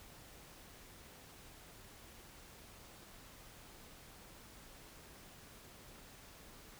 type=silence; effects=pink hiss -57 dBFS RMS until 6.79 s